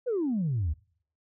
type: exponential sweep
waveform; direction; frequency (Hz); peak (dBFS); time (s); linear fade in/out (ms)
sine; down; 523.3 to 69.3; -24; 0.06-0.74; 20
effects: noise-tail reverb RT60 0.6 s tail -26 dB re dry + tanh soft clip ceiling -22 dBFS